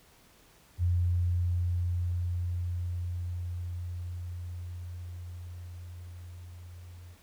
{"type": "tone with level ramp", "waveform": "sine", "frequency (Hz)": 88, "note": "F2", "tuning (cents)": 14, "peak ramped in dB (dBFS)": [-23, -45], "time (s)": [0.78, 7.17], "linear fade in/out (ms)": 50, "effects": ["pink hiss -60 dBFS RMS until 7.22 s"]}